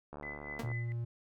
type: click train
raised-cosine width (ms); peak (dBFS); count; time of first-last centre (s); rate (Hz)
1; -31; 44; 0.13-0.716; 73.4
type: tone with tremolo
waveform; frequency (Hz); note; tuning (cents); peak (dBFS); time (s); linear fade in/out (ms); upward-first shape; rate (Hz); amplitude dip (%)
sine; 2013; B6; +33; -39; 0.23-0.92; 0; triangle; 4.3; 95
type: tone with exponential decay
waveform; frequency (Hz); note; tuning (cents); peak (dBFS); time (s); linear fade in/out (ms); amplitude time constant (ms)
sawtooth; 230.8; A#3; -17; -30; 0.59-0.7; 5; 22
type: tone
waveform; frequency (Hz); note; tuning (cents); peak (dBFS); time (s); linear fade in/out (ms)
triangle; 117.8; A#2; +19; -32; 0.63-1.05; 10
effects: none